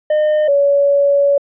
triangle / sine tone pair in turn, 609 / 565.2 Hz, D#5 / C#5, -37 / +34 cents, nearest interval minor second, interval 129 cents, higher first, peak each -9 dBFS, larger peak neither, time 0.1-0.48 / 0.48-1.38 s, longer second, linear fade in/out 5 ms, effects resampled to 8000 Hz

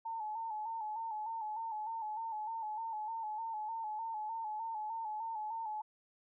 sine tone with vibrato, 880 Hz, A5, in tune, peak -37 dBFS, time 0.05-5.82 s, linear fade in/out 10 ms, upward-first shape square, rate 3.3 Hz, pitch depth 52 cents each way, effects none

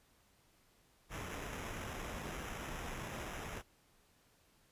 pink noise with sample-and-hold, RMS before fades -44 dBFS, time 1.09-3.63 s, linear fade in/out 50 ms, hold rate 4410 Hz, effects pink hiss -70 dBFS RMS until 4.71 s + resampled to 32000 Hz

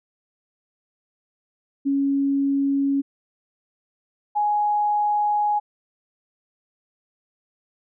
sine tone pair in turn, 277.3 / 833.8 Hz, C#4 / G#5, +1 / +7 cents, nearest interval octave + perfect fifth, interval 1906 cents, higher second, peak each -18 dBFS, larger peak neither, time 1.85-3.02 / 4.35-5.6 s, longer second, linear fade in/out 20 ms, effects none

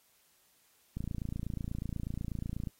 click train, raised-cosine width 5 ms, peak -24 dBFS, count 49, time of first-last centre 0.97-2.672 s, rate 28.2 Hz, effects white hiss -68 dBFS RMS until 2.79 s + AAC 48 kbps

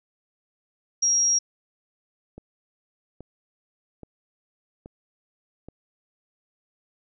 sine tone, 5640 Hz, F8, 16 cents sharp, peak -18 dBFS, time 1.02-1.39 s, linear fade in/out 10 ms
click train, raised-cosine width 2 ms, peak -27 dBFS, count 5, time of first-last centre 2.38-5.686 s, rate 1.21 Hz
effects none

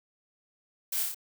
blue noise with echo, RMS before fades -32 dBFS, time 0.92-1.03 s, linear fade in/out 5 ms, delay 29 ms, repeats 4, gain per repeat -2 dB, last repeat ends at 1.146 s, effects none

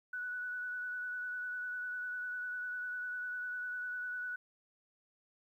sine tone with vibrato, 1480 Hz, F#6, in tune, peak -37 dBFS, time 0.13-4.36 s, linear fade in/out 5 ms, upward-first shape sine, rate 10 Hz, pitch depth 19 cents each way, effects 12-bit

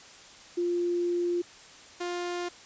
sine / sawtooth tone pair in turn, 349.3 / 352.1 Hz, F4 / F4, 0 / +14 cents, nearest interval unison, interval 14 cents, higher second, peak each -25 / -27 dBFS, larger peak first, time 0.57-1.42 / 2-2.49 s, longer first, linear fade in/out 10 ms, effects white hiss -50 dBFS RMS until 2.65 s + resampled to 16000 Hz

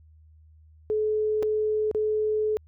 sine tone with dropouts, 428.9 Hz, A4, 44 cents flat, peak -22 dBFS, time 0.9-2.57 s, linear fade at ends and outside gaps 0 ms, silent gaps 1.426-1.43 / 1.913-1.948 s, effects added 78 Hz sine -51 dBFS peak until 2.67 s

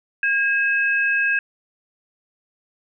sine tone pair together, 1625 / 2580 Hz, G#6 / E7, -38 / -38 cents, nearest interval minor sixth, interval 800 cents, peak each -18 / -22 dBFS, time 0.23-1.39 s, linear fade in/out 2 ms, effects none

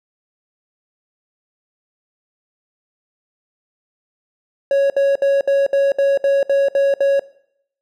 triangle tone bursts, 554.4 Hz, C#5, in tune, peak -10 dBFS, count 10, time 4.71-7.195 s, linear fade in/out 2 ms, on 190 ms, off 65 ms, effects noise-tail reverb RT60 0.7 s tail -20 dB re dry

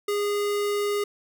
square tone, 410.4 Hz, G#4, 21 cents flat, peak -24 dBFS, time 0.08-1.04 s, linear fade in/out 5 ms, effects none

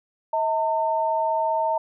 sine tone pair together, 640 / 905.1 Hz, D#5 / A5, +49 / +49 cents, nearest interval tritone, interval 600 cents, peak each -24 / -22 dBFS, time 0.33-1.78 s, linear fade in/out 5 ms, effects none

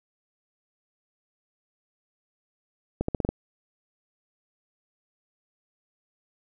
accelerating click train, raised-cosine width 2 ms, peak -12 dBFS, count 6, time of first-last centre 3.01-3.29 s, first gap 74 ms, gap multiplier 0.86, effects none

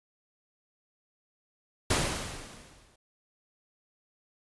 pink noise with exponential decay, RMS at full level -24 dBFS, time 1.9-2.96 s, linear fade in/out 5 ms, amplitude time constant 230 ms, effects resampled to 24000 Hz

